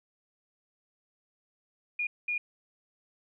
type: tone bursts at uneven times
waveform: sine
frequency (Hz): 2434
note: D#7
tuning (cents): -39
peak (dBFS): -28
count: 2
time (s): 1.99-2.07 / 2.28-2.38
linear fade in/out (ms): 5
effects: none